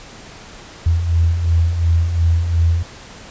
sine beating tone pair, 81.4 / 84.2 Hz, E2 / E2, -21 / +37 cents, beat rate 2.8 Hz, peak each -21 / -13 dBFS, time 0.86-2.83 s, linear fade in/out 5 ms, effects pink hiss -38 dBFS RMS until 3.3 s + resampled to 16000 Hz

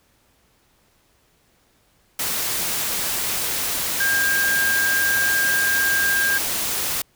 sine tone in noise, 1604 Hz, G6, 39 cents sharp, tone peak -18 dBFS, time 4-6.38 s, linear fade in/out 5 ms, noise white, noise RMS -24 dBFS, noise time 2.19-7.02 s, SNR +3 dB, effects pink hiss -61 dBFS RMS until 7.15 s

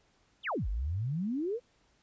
sine exponential two-way sweep, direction down then up, 3912 to 45.93 to 509 Hz, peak -30 dBFS, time 0.43-1.6 s, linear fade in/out 50 ms, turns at 0.68 s, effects pink hiss -69 dBFS RMS until 2.02 s + resampled to 16000 Hz

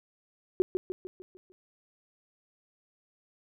sine tone with echo, 370 Hz, F#4, in tune, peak -18 dBFS, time 0.6-0.62 s, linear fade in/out 0 ms, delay 150 ms, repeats 6, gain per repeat -6 dB, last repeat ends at 1.52 s, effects none

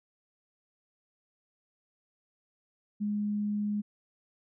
sine tone, 207.7 Hz, G#3, in tune, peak -28 dBFS, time 3-3.82 s, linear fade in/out 20 ms, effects none

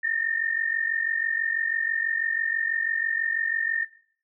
sine tone pair together, 1792 / 1838.1 Hz, A6 / A#6, +31 / -25 cents, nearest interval unison, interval 44 cents, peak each -26 dBFS, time 0.03-3.85 s, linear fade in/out 10 ms, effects noise-tail reverb RT60 0.5 s tail -18 dB re dry

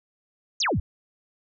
sine exponential sweep, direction down, 7040 to 61.74 Hz, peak -21 dBFS, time 0.6-0.8 s, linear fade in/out 5 ms, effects none

